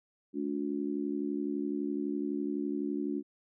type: harmonic tone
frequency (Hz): 71.9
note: D2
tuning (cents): -36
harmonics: 3 / 4 / 5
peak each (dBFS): -37 / -33 / -37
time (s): 0.33-3.23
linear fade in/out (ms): 50
effects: none